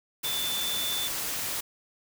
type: tone in noise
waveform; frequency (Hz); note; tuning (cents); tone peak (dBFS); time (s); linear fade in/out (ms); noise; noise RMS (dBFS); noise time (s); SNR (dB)
sine; 3520; A7; 0; -30; 0.24-1.08; 10; white; -32; 0.23-1.61; -1
effects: none